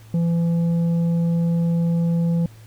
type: tone with tanh clipping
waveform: triangle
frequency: 168.6 Hz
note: E3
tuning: 39 cents sharp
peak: -18 dBFS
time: 0.14-2.46 s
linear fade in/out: 2 ms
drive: 10 dB
effects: added 110 Hz sine -42 dBFS peak until 2.66 s + pink hiss -52 dBFS RMS until 2.66 s